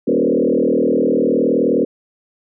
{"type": "tone with frequency modulation", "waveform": "sine", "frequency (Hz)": 370, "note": "F#4", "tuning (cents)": 0, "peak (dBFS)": -12, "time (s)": [0.07, 1.85], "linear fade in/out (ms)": 10, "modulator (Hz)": 39.4, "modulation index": 3.8, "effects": []}